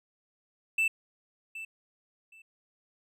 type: tone with echo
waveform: triangle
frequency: 2652 Hz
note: E7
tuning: 10 cents sharp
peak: -22 dBFS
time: 0.78-0.88 s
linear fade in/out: 5 ms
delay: 770 ms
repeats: 2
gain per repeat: -14 dB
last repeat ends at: 2.42 s
effects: none